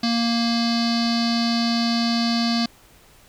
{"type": "tone with low-pass filter", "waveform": "square", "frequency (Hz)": 233.1, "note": "A#3", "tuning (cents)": 0, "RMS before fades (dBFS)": -21, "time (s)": [0.03, 2.66], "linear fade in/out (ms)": 5, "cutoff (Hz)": 4600, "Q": 8.9, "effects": ["pink hiss -52 dBFS RMS until 3.28 s"]}